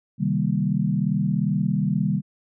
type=chord; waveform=sine; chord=C minor seventh; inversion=none; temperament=equal with one note detuned; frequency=133.18 / 155.56 / 196 / 233.1 Hz; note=C3 / Eb3 / G3 / Bb3; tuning=+31 / 0 / 0 / 0 cents; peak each=-27 / -24 / -23 / -29 dBFS; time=0.18-2.22 s; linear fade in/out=50 ms; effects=none